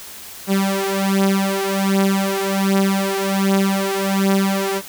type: beating tone pair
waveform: sawtooth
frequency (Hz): 194.2 / 195.5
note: G3 / G3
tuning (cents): -16 / -4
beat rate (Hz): 1.3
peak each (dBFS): -15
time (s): 0.47-4.82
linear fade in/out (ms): 50
effects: white hiss -36 dBFS RMS until 4.88 s